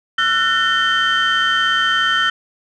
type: tone cluster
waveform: sine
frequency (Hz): 1344 / 1481 / 1816 / 3102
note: E6 / F#6 / A#6 / G7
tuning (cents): +33 / +1 / -46 / -19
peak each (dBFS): -18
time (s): 0.18-2.3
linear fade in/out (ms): 5
effects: tanh soft clip ceiling -8 dBFS